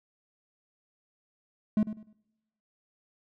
triangle tone with echo, 213.3 Hz, G#3, 46 cents sharp, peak -19 dBFS, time 1.77-1.83 s, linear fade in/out 2 ms, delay 100 ms, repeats 3, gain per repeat -12 dB, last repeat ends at 2.13 s, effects noise-tail reverb RT60 1.0 s tail -26 dB re dry

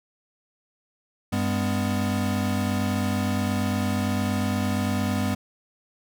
square tone cluster, 96.9 / 200.6 / 249.3 Hz, G2 / G3 / B3, -20 / +40 / +16 cents, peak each -28 dBFS, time 1.32-5.35 s, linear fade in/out 10 ms, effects none

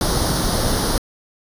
pink noise with comb filter, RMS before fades -19 dBFS, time 0.01-0.98 s, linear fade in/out 2 ms, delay 0.2 ms, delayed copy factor +0.75, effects resampled to 32000 Hz

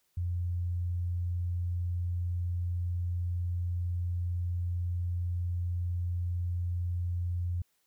sine tone, 87.8 Hz, F2, 10 cents sharp, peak -29 dBFS, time 0.17-7.62 s, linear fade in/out 5 ms, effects white hiss -74 dBFS RMS until 7.86 s

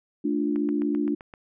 sine chord, D minor, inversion second, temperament equal, 220 / 293.7 / 349.2 Hz, A3 / D4 / F4, 0 / 0 / 0 cents, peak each -29 / -24 / -30 dBFS, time 0.24-1.15 s, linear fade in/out 10 ms
click train, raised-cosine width 0.5 ms, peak -27 dBFS, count 7, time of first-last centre 0.56-1.338 s, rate 7.71 Hz
effects none

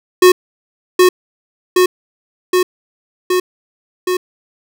square tone with echo, 364.8 Hz, F#4, 24 cents flat, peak -4 dBFS, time 0.22-0.32 s, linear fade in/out 5 ms, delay 770 ms, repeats 5, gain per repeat -2 dB, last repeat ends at 4.17 s, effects none

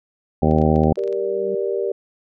harmonic tone, 77.78 Hz, D#2, in tune, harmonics 1 / 2 / 3 / 4 / 5 / 6 / 7 / 8 / 9 / 10, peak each -21 / -19 / -19 / -25 / -22 / -25 / -24 / -27 / -33 / -24 dBFS, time 0.42-0.93 s, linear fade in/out 5 ms
clicks, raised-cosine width 0.2 ms, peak -27 dBFS, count 10, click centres 0.512 / 0.585 / 0.617 / 0.76 / 0.836 / 0.957 / 0.991 / 1.037 / 1.077 / 1.127 s
sine tone with exponential growth, 194.4 Hz, G3, 14 cents flat, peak -29 dBFS, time 0.76-1.55 s, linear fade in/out 5 ms, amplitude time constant 170 ms
sine chord, G minor, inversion none, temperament just, 392 / 470.4 / 588 Hz, G4 / Bb4 / D5, 0 / +16 / +2 cents, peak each -22 / -24 / -27 dBFS, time 0.97-1.92 s, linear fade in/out 5 ms
effects none

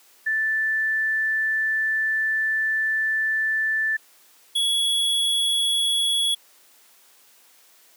sine / square tone pair in turn, 1760 / 3363 Hz, A6 / G#7, 0 / +21 cents, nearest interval major seventh, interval 1121 cents, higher second, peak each -20 dBFS, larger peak neither, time 0.26-3.97 / 4.55-6.35 s, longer first, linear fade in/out 10 ms, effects white hiss -55 dBFS RMS until 7.96 s + high-pass 300 Hz 12 dB/octave

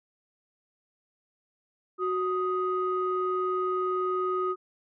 sine tone pair together, 370 / 1248.8 Hz, F#4 / D#6, 0 / +6 cents, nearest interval octave + major sixth, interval 2106 cents, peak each -27 / -28 dBFS, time 1.98-4.56 s, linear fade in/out 50 ms, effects tanh soft clip ceiling -18 dBFS

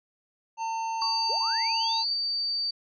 harmonic tone, 900 Hz, A5, 39 cents sharp, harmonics 1 / 3 / 5 / 7, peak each -28 / -42 / -50 / -45 dBFS, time 0.57-2.05 s, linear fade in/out 50 ms
sine tone, 4614 Hz, D8, 31 cents flat, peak -26 dBFS, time 1.01-2.71 s, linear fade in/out 10 ms
sine tone with exponential decay, 1108 Hz, C#6, 1 cent flat, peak -31 dBFS, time 1.02-1.4 s, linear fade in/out 0 ms, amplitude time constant 82 ms
sine linear sweep, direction up, 370 to 4699 Hz, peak -34 dBFS, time 1.29-2.14 s, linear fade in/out 10 ms
effects none

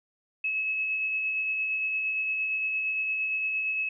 sine tone with tremolo, 2582 Hz, E7, 37 cents flat, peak -25 dBFS, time 0.44-3.89 s, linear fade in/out 5 ms, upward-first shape sine, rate 8.7 Hz, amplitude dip 25%, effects none

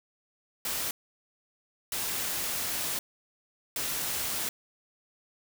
white noise bursts at uneven times, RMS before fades -32 dBFS, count 3, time 0.65-0.91 / 1.92-2.99 / 3.76-4.49 s, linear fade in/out 2 ms, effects none

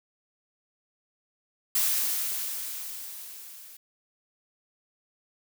blue noise with level ramp, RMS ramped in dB -24 to -48 dBFS, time 1.75-3.77 s, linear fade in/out 5 ms, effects none

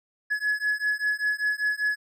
triangle beating tone pair, 1693 / 1698.1 Hz, G#6 / G#6, +33 / +38 cents, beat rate 5.1 Hz, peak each -25 dBFS, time 0.3-1.96 s, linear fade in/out 20 ms, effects none

